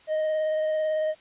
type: tone with vibrato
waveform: triangle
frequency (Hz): 622.3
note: D#5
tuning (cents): 0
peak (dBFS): -21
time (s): 0.07-1.15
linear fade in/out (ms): 50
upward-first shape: triangle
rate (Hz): 18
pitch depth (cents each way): 14
effects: white hiss -55 dBFS RMS until 1.2 s + resampled to 8000 Hz